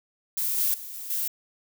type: noise with level steps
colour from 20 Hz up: violet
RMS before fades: -27 / -24 / -39 / -37 / -28 dBFS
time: 0.37-1.28 s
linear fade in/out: 5 ms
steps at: 0.58 / 0.74 / 0.94 / 1.1 s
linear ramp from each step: 2 ms
effects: none